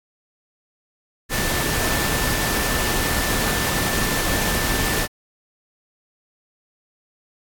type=tone in noise; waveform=sine; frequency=1770 Hz; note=A6; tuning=10 cents sharp; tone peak=-29 dBFS; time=1.29-5.08 s; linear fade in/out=50 ms; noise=pink; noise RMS=-22 dBFS; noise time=1.29-5.08 s; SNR=-10 dB; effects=AAC 64 kbps